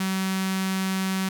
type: tone with notch filter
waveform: sawtooth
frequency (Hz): 190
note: F#3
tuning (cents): +46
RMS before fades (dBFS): -26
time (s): 0-1.29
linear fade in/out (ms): 5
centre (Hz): 490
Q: 0.52
effects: none